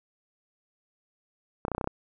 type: clicks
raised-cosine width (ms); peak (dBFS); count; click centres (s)
1; -15; 8; 1.651 / 1.682 / 1.717 / 1.749 / 1.781 / 1.812 / 1.843 / 1.874
effects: none